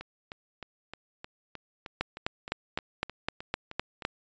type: two click trains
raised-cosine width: 0.3 ms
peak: -12 / -24 dBFS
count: 9 / 14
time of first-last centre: 2.01-4.051 / 0.01-4.022 s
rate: 3.92 / 3.24 Hz
effects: resampled to 16000 Hz